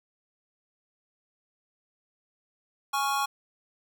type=chord; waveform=square; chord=Db major; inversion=second; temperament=equal; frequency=830.6 / 1108.7 / 1396.9 Hz; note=Ab5 / Db6 / F6; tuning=0 / 0 / 0 cents; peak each=-30 / -29 / -35 dBFS; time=2.93-3.26 s; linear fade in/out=10 ms; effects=none